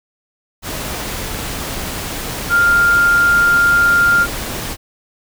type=tone in noise; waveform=sine; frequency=1400 Hz; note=F6; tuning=4 cents sharp; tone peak=-9 dBFS; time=2.49-4.27 s; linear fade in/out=50 ms; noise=pink; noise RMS=-24 dBFS; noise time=0.62-4.77 s; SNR=+12 dB; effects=none